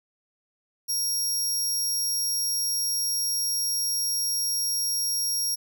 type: tone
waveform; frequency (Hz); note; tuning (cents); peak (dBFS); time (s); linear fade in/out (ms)
20% pulse; 5600; F8; +4; -19; 0.88-5.56; 20
effects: none